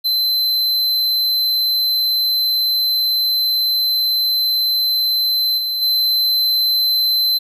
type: tone with level steps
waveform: square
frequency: 4069 Hz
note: C8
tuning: 49 cents flat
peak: -15 / -19 / -14 dBFS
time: 0.04-7.39 s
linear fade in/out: 20 ms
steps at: 5.57 / 5.81 s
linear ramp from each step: 20 ms
effects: none